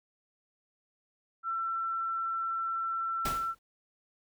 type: tone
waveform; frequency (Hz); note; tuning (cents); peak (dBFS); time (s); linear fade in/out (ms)
sine; 1344; E6; +33; -30; 1.43-3.55; 50
type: noise with exponential decay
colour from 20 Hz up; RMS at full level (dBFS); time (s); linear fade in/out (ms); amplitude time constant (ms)
pink; -31; 3.25-3.59; 5; 73
effects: none